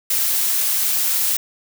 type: noise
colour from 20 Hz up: blue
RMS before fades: -19 dBFS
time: 0.1-1.37 s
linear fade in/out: 5 ms
effects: none